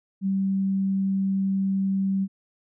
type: tone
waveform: sine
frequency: 193.6 Hz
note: G3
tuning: 21 cents flat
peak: -21 dBFS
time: 0.21-2.28 s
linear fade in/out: 50 ms
effects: none